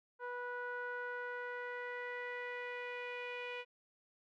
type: tone with low-pass filter sweep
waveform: sawtooth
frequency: 490 Hz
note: B4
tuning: 14 cents flat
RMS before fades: -43 dBFS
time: 0.19-3.65 s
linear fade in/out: 50 ms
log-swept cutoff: 1300 to 2600 Hz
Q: 4.4
effects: none